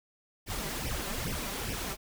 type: noise with flanger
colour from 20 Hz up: pink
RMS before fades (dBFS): -35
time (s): 0.46-1.97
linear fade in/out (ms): 50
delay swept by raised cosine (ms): 0.35 to 5.15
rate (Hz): 2.4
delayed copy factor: +0.8
effects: none